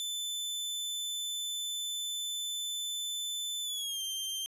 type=tone with pitch glide; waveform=sawtooth; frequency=3520 to 3154 Hz; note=A7 to G7; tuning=0 to +10 cents; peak=-31 dBFS; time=0-4.46 s; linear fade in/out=0 ms; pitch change=-190 cents; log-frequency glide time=3.63-4.02 s; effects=resampled to 32000 Hz